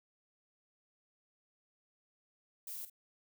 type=noise with echo; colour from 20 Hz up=violet; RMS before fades=-44 dBFS; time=2.67-2.85 s; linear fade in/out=2 ms; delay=48 ms; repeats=1; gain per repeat=-11 dB; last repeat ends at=2.898 s; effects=none